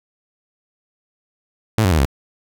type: tone with pitch steps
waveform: sawtooth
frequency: 110 / 93.57 / 79.6 / 67.71 Hz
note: A2 / F#2 / D#2 / C#2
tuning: 0 / +20 / +40 / -40 cents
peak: -9 dBFS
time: 1.78-2.052 s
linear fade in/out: 0 ms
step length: 68 ms
effects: none